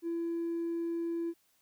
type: tone with hard clipping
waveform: sine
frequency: 336.2 Hz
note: E4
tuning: 34 cents sharp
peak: -32 dBFS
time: 0.02-1.34 s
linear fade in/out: 50 ms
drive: 1 dB
effects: white hiss -71 dBFS RMS until 1.61 s